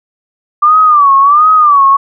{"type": "tone with vibrato", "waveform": "sine", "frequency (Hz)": 1174.7, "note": "D6", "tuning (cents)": 0, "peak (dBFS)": -3, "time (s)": [0.62, 1.97], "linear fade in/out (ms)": 10, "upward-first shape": "sine", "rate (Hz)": 1.4, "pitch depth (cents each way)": 130, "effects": []}